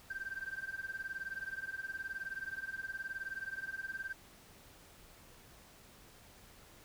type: tone with tremolo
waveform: sine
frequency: 1568 Hz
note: G6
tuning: in tune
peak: -34 dBFS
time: 0.1-4.13 s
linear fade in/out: 5 ms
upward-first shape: triangle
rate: 19 Hz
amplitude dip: 100%
effects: tanh soft clip ceiling -33 dBFS + pink hiss -59 dBFS RMS until 6.84 s